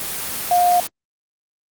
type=tone in noise; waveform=sine; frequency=710 Hz; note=F5; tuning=28 cents sharp; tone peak=-12 dBFS; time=0.51-0.8 s; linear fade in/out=2 ms; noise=white; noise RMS=-26 dBFS; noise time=0-0.87 s; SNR=+11 dB; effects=Opus 24 kbps